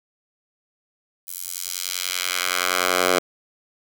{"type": "tone with high-pass filter sweep", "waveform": "10% pulse", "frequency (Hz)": 90.5, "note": "F#2", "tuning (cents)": -38, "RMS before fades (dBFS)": -24, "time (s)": [1.27, 3.19], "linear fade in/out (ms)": 5, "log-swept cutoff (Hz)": [11000, 520], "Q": 0.82, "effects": []}